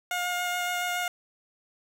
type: tone with vibrato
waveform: 15% pulse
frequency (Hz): 714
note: F5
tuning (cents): +38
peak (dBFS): -21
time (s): 0.11-1.08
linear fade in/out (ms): 2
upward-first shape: sine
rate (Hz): 7.1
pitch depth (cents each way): 11
effects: none